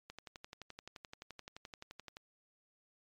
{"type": "click train", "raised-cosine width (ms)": 0.2, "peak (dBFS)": -30, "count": 25, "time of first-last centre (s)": [0.1, 2.169], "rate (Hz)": 11.6, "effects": ["MP3 96 kbps"]}